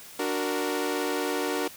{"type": "chord", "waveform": "sawtooth", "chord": "D augmented", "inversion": "none", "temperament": "equal", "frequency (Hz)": [293.7, 370, 466.2], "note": ["D4", "F#4", "A#4"], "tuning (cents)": [0, 0, 0], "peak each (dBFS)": -27, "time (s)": [0.19, 1.68], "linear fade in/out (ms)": 5, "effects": ["white hiss -46 dBFS RMS until 1.76 s"]}